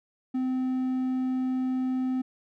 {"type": "tone", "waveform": "triangle", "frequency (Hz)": 257.5, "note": "C4", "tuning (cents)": -28, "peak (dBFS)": -23, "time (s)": [0.34, 2.22], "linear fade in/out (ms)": 10, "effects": []}